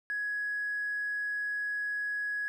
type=tone with tanh clipping; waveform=triangle; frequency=1673 Hz; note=G#6; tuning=12 cents sharp; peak=-30 dBFS; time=0.1-2.48 s; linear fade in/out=0 ms; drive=1 dB; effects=none